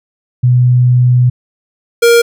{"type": "tone pair in turn", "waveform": ["sine", "square"], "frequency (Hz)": [124.3, 469.3], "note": ["B2", "A#4"], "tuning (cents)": [12, 12], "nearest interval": "octave + major seventh", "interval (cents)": 2300, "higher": "second", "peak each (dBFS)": -5, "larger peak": "neither", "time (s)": [[0.43, 1.3], [2.02, 2.22]], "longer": "first", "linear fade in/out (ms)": 10, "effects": []}